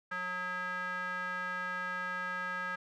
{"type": "tone with band-pass filter", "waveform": "square", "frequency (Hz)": 181.5, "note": "F#3", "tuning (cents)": -33, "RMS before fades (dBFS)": -37, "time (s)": [0.11, 2.76], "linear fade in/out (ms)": 10, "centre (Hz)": 1500, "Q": 7.7, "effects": []}